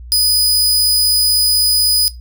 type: tone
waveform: sawtooth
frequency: 4978 Hz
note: D#8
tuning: in tune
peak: -7 dBFS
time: 0.12-2.08 s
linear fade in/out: 0 ms
effects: noise-tail reverb RT60 0.2 s tail -18 dB re dry + added 60 Hz sine -30 dBFS peak until 2.2 s